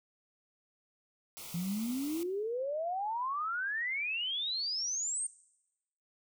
white band-stop noise, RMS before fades -46 dBFS, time 1.37-2.23 s, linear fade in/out 0 ms, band 1400 to 2000 Hz, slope 96 dB/octave
sine exponential sweep, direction up, 166.2 to 8870 Hz, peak -32 dBFS, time 1.54-5.27 s, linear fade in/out 5 ms
effects noise-tail reverb RT60 0.9 s tail -20 dB re dry

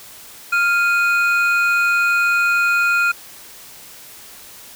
triangle tone pair together, 1396.9 / 2484 Hz, F6 / D#7, 0 / -3 cents, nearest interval minor seventh, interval 997 cents, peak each -13 / -18 dBFS, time 0.52-3.12 s, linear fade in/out 10 ms, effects white hiss -40 dBFS RMS until 4.75 s

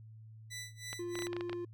15% pulse tone with tremolo, 1980 Hz, B6, 4 cents sharp, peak -35 dBFS, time 0.5-1.28 s, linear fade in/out 20 ms, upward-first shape sine, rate 3.1 Hz, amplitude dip 95%
clicks, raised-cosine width 0.3 ms, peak -25 dBFS, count 10, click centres 0.93 / 1.155 / 1.19 / 1.222 / 1.269 / 1.331 / 1.366 / 1.409 / 1.496 / 1.53 s
triangle tone, 349.2 Hz, F4, in tune, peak -35 dBFS, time 0.99-1.65 s, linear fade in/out 5 ms
effects added 110 Hz sine -50 dBFS peak until 1.73 s

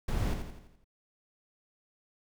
brown noise with echo, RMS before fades -30 dBFS, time 0.08-0.34 s, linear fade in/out 5 ms, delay 84 ms, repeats 6, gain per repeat -6 dB, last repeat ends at 0.844 s, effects none

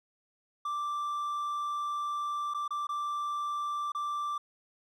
triangle tone with dropouts, 1174.7 Hz, D6, in tune, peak -29 dBFS, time 0.65-4.38 s, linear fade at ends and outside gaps 5 ms, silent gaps 2.538-2.545 / 2.679-2.706 / 2.87-2.89 / 3.92-3.948 s, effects none

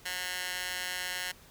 15% pulse tone with high-pass filter, 181.7 Hz, F#3, 31 cents flat, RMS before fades -36 dBFS, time 0.05-1.32 s, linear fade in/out 10 ms, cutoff 1800 Hz, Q 1, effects pink hiss -56 dBFS RMS until 1.5 s

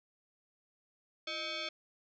sine tone with frequency modulation, 617 Hz, D#5, 15 cents flat, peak -36 dBFS, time 1.27-1.69 s, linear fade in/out 5 ms, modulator 955 Hz, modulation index 4.3, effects none

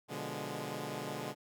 10% pulse chord, B diminished seventh, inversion none, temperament equal, 123.47 / 146.83 / 174.61 / 207.7 Hz, B2 / D3 / F3 / Ab3, 0 / 0 / 0 / 0 cents, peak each -36 / -34 / -39 / -35 dBFS, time 0.08-1.35 s, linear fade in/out 50 ms, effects none

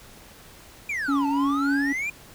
triangle exponential two-way sweep, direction down then up, 2458 to 858 to 2458 Hz, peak -24 dBFS, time 0.89-2.1 s, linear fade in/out 5 ms, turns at 1.27 s
triangle tone with tremolo, 280.1 Hz, C#4, 18 cents sharp, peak -18 dBFS, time 1.08-1.93 s, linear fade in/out 10 ms, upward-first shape triangle, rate 3.5 Hz, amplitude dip 35%
effects pink hiss -48 dBFS RMS until 2.34 s

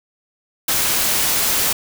white noise, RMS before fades -18 dBFS, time 0.68-1.73 s, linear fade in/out 5 ms, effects none

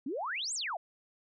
sine exponential two-way sweep, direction up then down, 241.7 to 8640 to 622 Hz, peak -33 dBFS, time 0.06-0.77 s, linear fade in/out 5 ms, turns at 0.54 s, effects none

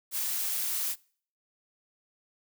blue noise, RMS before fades -31 dBFS, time 0.11-0.96 s, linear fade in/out 50 ms, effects noise-tail reverb RT60 0.5 s tail -24 dB re dry

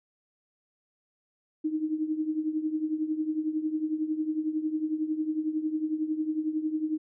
sine tone with tremolo, 311.1 Hz, D#4, in tune, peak -23 dBFS, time 1.64-6.98 s, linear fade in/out 10 ms, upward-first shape triangle, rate 11 Hz, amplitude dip 80%, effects none

